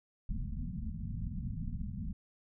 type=low-pass noise; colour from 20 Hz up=pink; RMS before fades=-38 dBFS; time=0.29-2.13 s; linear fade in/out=5 ms; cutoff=240 Hz; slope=96 dB/octave; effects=none